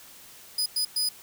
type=tone bursts at uneven times; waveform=sawtooth; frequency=4978 Hz; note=D#8; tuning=in tune; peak=-21 dBFS; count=3; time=0.58-0.66 / 0.76-0.85 / 0.96-1.09 s; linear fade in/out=5 ms; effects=white hiss -49 dBFS RMS until 1.22 s